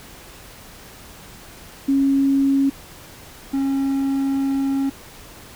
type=tone pair in turn; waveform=sine / triangle; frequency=274.2 / 272.7 Hz; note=C#4 / C#4; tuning=-19 / -28 cents; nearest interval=unison; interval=9 cents; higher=first; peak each=-14 / -16 dBFS; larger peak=first; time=1.88-2.7 / 3.53-4.9 s; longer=second; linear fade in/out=10 ms; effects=pink hiss -42 dBFS RMS until 5.55 s